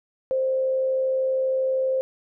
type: tone with frequency modulation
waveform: sine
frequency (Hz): 524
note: C5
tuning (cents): +2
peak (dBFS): -20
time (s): 0.31-2.01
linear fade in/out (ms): 0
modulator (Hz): 72.7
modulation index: 0.2
effects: none